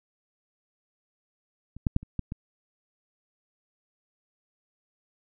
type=clicks; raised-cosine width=5 ms; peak=-29 / -11 / -10 / -29 / -16 / -21 dBFS; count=6; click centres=1.766 / 1.868 / 1.964 / 2.03 / 2.193 / 2.321 s; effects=none